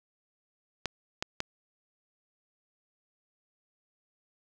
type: clicks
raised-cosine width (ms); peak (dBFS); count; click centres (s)
0.2; -13; 3; 0.857 / 1.225 / 1.404
effects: none